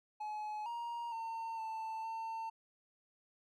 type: tone with pitch steps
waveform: triangle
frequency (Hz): 849 / 941 / 907 / 888 / 900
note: G#5 / A#5 / A#5 / A5 / A5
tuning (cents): +38 / +16 / -48 / +16 / +39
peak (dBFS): -37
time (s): 0.2-2.5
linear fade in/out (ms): 10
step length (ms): 460
effects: none